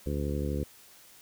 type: harmonic tone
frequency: 72.1 Hz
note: D2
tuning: 31 cents flat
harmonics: 1 / 2 / 3 / 4 / 5 / 6 / 7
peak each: -32 / -35 / -37 / -38 / -39 / -40 / -40 dBFS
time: 0.06-0.64 s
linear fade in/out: 5 ms
effects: white hiss -55 dBFS RMS until 1.21 s